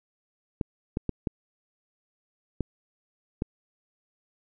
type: clicks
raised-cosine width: 3 ms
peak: -14 dBFS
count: 6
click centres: 0.612 / 0.971 / 1.093 / 1.272 / 2.607 / 3.421 s
effects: none